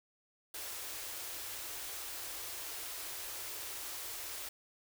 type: band-stop noise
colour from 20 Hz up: white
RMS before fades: -43 dBFS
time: 0.54-4.49 s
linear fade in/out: 5 ms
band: 110 to 290 Hz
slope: 96 dB/octave
effects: none